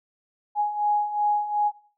sine beating tone pair, 830.6 / 833.3 Hz, G#5 / G#5, 0 / +6 cents, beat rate 2.7 Hz, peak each -27 / -22 dBFS, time 0.55-1.72 s, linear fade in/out 50 ms, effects noise-tail reverb RT60 0.4 s tail -17 dB re dry

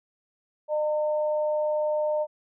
sine tone pair together, 606.7 / 909 Hz, D#5 / A#5, -44 / -44 cents, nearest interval perfect fifth, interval 700 cents, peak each -23 / -34 dBFS, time 0.68-2.27 s, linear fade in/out 50 ms, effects none

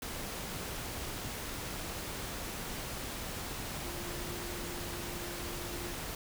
sine tone in noise, 349.2 Hz, F4, in tune, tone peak -45 dBFS, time 3.84-5.93 s, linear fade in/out 2 ms, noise pink, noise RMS -40 dBFS, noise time 0.02-6.15 s, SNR -8 dB, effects none

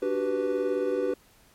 triangle chord, G major seventh, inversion second, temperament equal with one note detuned, 293.7 / 370 / 388.6 / 493.9 Hz, D4 / F#4 / G4 / B4, 0 / 0 / -15 / 0 cents, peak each -31 / -31 / -27 / -26 dBFS, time 0.02-1.14 s, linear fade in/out 5 ms, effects pink hiss -59 dBFS RMS until 1.54 s + MP3 64 kbps

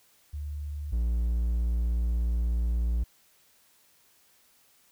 sine / triangle tone pair in turn, 73.42 / 58.27 Hz, D2 / A#1, 0 / 0 cents, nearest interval major third, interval 400 cents, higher first, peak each -32 / -22 dBFS, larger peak second, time 0.33-0.92 / 0.92-3.04 s, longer second, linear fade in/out 10 ms, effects white hiss -63 dBFS RMS until 4.91 s

